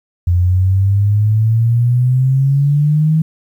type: exponential sweep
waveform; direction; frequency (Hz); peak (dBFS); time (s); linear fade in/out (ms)
sine; up; 86.7 to 160; -9; 0.27-3.22; 5
effects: 8-bit